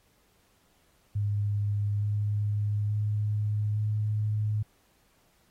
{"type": "tone with pitch steps", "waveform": "sine", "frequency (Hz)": [102.7, 103.89, 105.1, 106.32], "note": ["G#2", "G#2", "G#2", "G#2"], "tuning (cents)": [-19, 1, 21, 41], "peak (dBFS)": -25, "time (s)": [1.15, 4.63], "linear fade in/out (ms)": 10, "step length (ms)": 870, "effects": ["pink hiss -67 dBFS RMS until 5.5 s", "AAC 48 kbps"]}